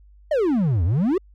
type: exponential two-way sweep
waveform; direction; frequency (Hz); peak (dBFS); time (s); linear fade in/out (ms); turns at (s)
triangle; down then up; 643 to 78.6 to 410.4; -15; 0.31-1.18; 5; 0.84
effects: added 50 Hz sine -47 dBFS peak until 1.34 s